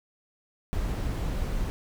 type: noise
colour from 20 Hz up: brown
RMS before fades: -29 dBFS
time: 0.73-1.7 s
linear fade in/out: 0 ms
effects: none